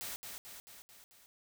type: noise with echo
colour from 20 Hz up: white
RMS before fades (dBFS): -42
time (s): 0.01-0.16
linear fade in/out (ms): 0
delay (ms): 220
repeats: 5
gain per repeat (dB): -4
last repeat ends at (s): 1.26
effects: none